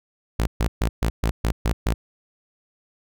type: tone bursts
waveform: sawtooth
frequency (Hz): 55.8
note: A1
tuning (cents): +25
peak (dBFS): -15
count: 8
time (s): 0.39-1.94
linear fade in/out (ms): 5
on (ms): 80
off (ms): 130
effects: none